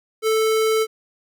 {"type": "tone", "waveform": "square", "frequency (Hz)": 440, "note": "A4", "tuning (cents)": 0, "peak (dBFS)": -17, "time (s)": [0.22, 0.87], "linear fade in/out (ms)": 50, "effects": []}